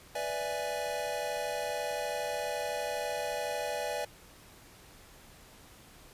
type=chord; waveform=square; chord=E dominant seventh; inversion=second; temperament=equal; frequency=493.9 / 587.3 / 659.3 / 830.6 Hz; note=B4 / D5 / E5 / G#5; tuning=0 / 0 / 0 / 0 cents; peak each=-40 / -37 / -40 / -39 dBFS; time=0.15-4.05 s; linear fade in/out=5 ms; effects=pink hiss -55 dBFS RMS until 6.13 s + resampled to 32000 Hz